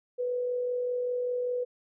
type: tone with amplitude modulation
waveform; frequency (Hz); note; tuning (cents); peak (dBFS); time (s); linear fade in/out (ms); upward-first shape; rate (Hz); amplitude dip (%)
sine; 493.9; B4; 0; -26; 0.18-1.65; 20; sine; 45.1; 30
effects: none